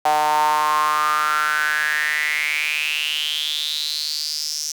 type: tone with high-pass filter sweep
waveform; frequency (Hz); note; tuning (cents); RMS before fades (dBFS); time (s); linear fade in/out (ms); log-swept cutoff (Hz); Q
sawtooth; 151.6; D#3; -45; -21; 0.05-4.72; 5; 770 to 5800; 7.7
effects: 8-bit